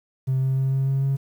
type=tone with pitch steps; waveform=triangle; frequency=131.7 / 132.69 / 133.69 / 134.7 / 135.72 / 136.74 Hz; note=C3 / C3 / C3 / C#3 / C#3 / C#3; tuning=+12 / +25 / +38 / -49 / -36 / -23 cents; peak=-16 dBFS; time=0.27-1.17 s; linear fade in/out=20 ms; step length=150 ms; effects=tanh soft clip ceiling -15 dBFS + 9-bit